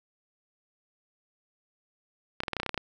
clicks, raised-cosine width 0.3 ms, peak -14 dBFS, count 11, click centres 2.404 / 2.435 / 2.482 / 2.533 / 2.567 / 2.6 / 2.632 / 2.663 / 2.693 / 2.744 / 2.777 s, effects none

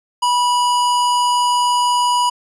square tone, 977 Hz, B5, 19 cents flat, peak -14 dBFS, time 0.22-2.3 s, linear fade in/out 10 ms, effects resampled to 24000 Hz

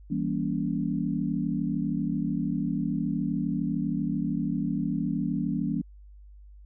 sine chord, E diminished seventh, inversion none, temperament just, 164.81 / 197.78 / 237.3 / 284.8 Hz, E3 / G3 / Bb3 / Db4, 0 / +16 / +31 / +47 cents, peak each -31 dBFS, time 0.1-5.82 s, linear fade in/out 10 ms, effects added 50 Hz sine -46 dBFS peak until 6.65 s

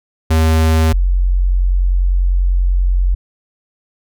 square / sine tone pair in turn, 79.9 / 45.15 Hz, D#2 / F#1, +47 / -42 cents, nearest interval minor seventh, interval 989 cents, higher first, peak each -10 dBFS, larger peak neither, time 0.3-0.93 / 0.93-3.15 s, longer second, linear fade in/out 10 ms, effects none

